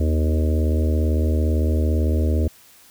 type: harmonic tone with a mistuned harmonic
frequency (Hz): 77.8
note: D#2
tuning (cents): 0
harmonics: 1 / 3 / 4 / 5 / 6 / 7 / 8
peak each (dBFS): -17 / -27 / -29 / -31 / -33 / -34 / -35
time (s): 0-2.48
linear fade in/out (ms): 5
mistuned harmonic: 3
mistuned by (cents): +32
effects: white hiss -50 dBFS RMS until 2.9 s